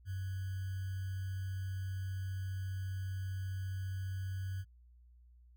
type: tone with sample-and-hold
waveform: sine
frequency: 94.9 Hz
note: F#2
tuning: 44 cents sharp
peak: -36 dBFS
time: 0.05-4.65 s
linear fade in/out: 50 ms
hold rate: 1575 Hz
effects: added 60 Hz sine -58 dBFS peak until 5.56 s